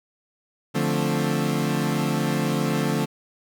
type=chord; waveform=30% pulse; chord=D minor seventh; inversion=none; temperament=equal; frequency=146.83 / 174.61 / 220 / 261.6 Hz; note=D3 / F3 / A3 / C4; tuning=0 / 0 / 0 / 0 cents; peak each=-23 / -25 / -24 / -27 dBFS; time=0.74-3.06 s; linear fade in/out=20 ms; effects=none